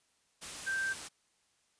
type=tone in noise; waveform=sine; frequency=1568 Hz; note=G6; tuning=in tune; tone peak=-31 dBFS; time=0.66-0.94 s; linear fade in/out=20 ms; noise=white; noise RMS=-43 dBFS; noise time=0.41-1.09 s; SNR=+9 dB; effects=white hiss -73 dBFS RMS until 1.79 s + resampled to 22050 Hz